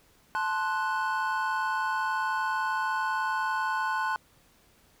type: chord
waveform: triangle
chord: F# diminished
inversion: first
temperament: equal with one note detuned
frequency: 876.4 / 1046.5 / 1480 Hz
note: A5 / C6 / F#6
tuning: -7 / 0 / 0 cents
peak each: -29 dBFS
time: 0.35-4.16 s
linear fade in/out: 0 ms
effects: pink hiss -62 dBFS RMS until 5 s